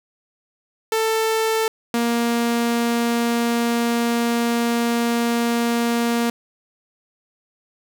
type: tone pair in turn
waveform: sawtooth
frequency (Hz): 443.7 / 235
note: A4 / A#3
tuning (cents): +14 / +14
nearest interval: major seventh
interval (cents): 1100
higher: first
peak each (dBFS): -14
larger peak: neither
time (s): 0.92-1.68 / 1.94-6.3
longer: second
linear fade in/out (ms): 2
effects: none